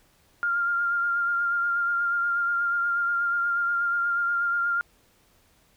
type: tone with vibrato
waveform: sine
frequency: 1398 Hz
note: F6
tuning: 1 cent sharp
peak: -22 dBFS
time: 0.43-4.81 s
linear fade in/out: 0 ms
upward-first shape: sine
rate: 8.3 Hz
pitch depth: 21 cents each way
effects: pink hiss -62 dBFS RMS until 5.76 s